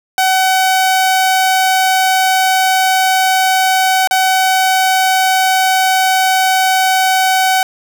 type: tone with dropouts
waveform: sawtooth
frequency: 755 Hz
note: F#5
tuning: 35 cents sharp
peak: -6 dBFS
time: 0.18-7.63 s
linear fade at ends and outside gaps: 1 ms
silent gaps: 4.074-4.11 s
effects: none